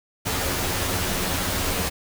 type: noise with comb filter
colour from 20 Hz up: pink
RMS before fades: -25 dBFS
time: 0.25-1.9 s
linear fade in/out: 20 ms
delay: 11 ms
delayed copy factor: +0.65
effects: none